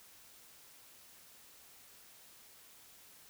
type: silence
effects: white hiss -59 dBFS RMS until 3.29 s